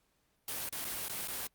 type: noise with dropouts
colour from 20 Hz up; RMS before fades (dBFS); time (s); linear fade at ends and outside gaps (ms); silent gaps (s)
white; -38; 0.48-1.47; 2; 0.69-0.725 / 0.846-0.85 / 1.084-1.095 / 1.274-1.282
effects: pink hiss -75 dBFS RMS until 1.54 s + Opus 48 kbps